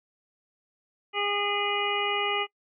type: harmonic tone with a mistuned harmonic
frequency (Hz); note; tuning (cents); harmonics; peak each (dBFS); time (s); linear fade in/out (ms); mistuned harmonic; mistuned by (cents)
408.2; G#4; -30; 1 / 2 / 3 / 5 / 6 / 7; -32 / -32 / -32 / -32 / -32 / -32; 1.13-2.47; 50; 7; +30
effects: noise-tail reverb RT60 0.1 s tail -22 dB re dry